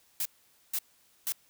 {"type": "noise bursts", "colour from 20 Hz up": "blue", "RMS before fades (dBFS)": -31, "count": 3, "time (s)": [0.2, 1.322], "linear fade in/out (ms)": 2, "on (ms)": 54, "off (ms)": 480, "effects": ["white hiss -65 dBFS RMS until 1.49 s"]}